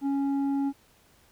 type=tone with low-pass filter; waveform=square; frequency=277.2 Hz; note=C#4; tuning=in tune; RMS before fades=-27 dBFS; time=0.01-0.73 s; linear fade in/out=50 ms; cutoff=570 Hz; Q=4.1; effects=pink hiss -61 dBFS RMS until 1.31 s